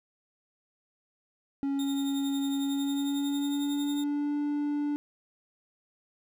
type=tone with pitch glide; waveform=triangle; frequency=277.2 to 292.2 Hz; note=C#4 to D4; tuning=0 to -9 cents; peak=-25 dBFS; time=1.63-4.96 s; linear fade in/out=0 ms; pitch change=+91 cents; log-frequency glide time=2.58-4.36 s
type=tone with tremolo; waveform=sawtooth; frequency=3672 Hz; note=A#7; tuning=27 cents flat; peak=-34 dBFS; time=1.79-4.04 s; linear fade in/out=2 ms; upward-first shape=triangle; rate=11 Hz; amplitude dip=70%
effects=none